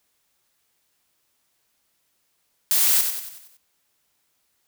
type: noise with echo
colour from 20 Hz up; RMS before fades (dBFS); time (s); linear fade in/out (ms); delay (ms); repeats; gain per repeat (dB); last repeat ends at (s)
blue; -19; 2.71-3.01; 0; 93; 6; -6; 3.568
effects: white hiss -70 dBFS RMS until 4.67 s